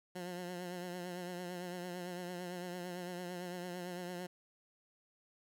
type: tone with vibrato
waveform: 15% pulse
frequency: 178.4 Hz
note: F3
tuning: 37 cents sharp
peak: -35 dBFS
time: 0.15-4.27 s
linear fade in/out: 10 ms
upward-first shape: triangle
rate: 8.9 Hz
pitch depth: 52 cents each way
effects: none